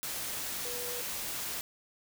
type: tone in noise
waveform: sine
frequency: 487.6 Hz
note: B4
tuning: 22 cents flat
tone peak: -41 dBFS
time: 0.65-1.01 s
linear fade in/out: 0 ms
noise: white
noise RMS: -37 dBFS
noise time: 0.03-1.61 s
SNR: -7 dB
effects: none